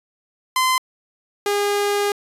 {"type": "tone pair in turn", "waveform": "sawtooth", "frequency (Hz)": [1031, 407.7], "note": ["C6", "G#4"], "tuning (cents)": [-26, -32], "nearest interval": "octave + major third", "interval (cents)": 1606, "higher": "first", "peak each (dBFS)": [-12, -14], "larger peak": "first", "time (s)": [[0.56, 0.78], [1.46, 2.12]], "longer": "second", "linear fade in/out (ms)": 2, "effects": ["resampled to 32000 Hz"]}